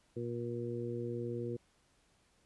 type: harmonic tone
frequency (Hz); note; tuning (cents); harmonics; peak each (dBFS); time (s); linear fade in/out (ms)
119; A#2; +36; 1 / 2 / 3 / 4; -41 / -43 / -40 / -42; 0.16-1.57; 10
effects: pink hiss -71 dBFS RMS until 2.45 s + resampled to 24000 Hz